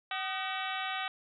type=harmonic tone with a mistuned harmonic; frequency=380 Hz; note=F#4; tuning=46 cents sharp; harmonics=2 / 3 / 4 / 5 / 6 / 7 / 8 / 9 / 10; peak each=-38 / -40 / -41 / -42 / -43 / -43 / -44 / -45 / -45 dBFS; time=0.11-1.08 s; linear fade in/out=2 ms; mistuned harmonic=3; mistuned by=+130 cents; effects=none